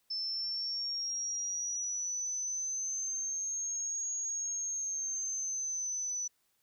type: linear two-way sweep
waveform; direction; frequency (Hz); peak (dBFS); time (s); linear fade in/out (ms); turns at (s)
sine; up then down; 5274 to 6645 to 5950; -33; 0.1-6.28; 10; 4.13
effects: white hiss -75 dBFS RMS until 6.62 s